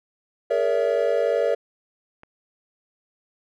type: chord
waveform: triangle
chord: A# half-diminished seventh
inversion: third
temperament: equal with one note detuned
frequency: 415.3 / 466.2 / 568.6 / 659.3 Hz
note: G#4 / A#4 / C#5 / E5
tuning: 0 / 0 / +44 / 0 cents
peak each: -26 / -21 / -21 / -24 dBFS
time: 0.5-1.55 s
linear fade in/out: 10 ms
type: click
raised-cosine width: 0.5 ms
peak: -30 dBFS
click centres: 2.234 s
effects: none